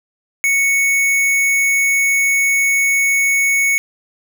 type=tone; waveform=square; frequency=2217 Hz; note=C#7; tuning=in tune; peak=-13 dBFS; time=0.44-3.78 s; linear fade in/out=0 ms; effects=none